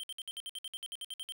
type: tone bursts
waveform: square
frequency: 3136 Hz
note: G7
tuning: in tune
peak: -39 dBFS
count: 15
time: 0-1.322 s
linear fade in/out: 0 ms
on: 34 ms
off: 58 ms
effects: none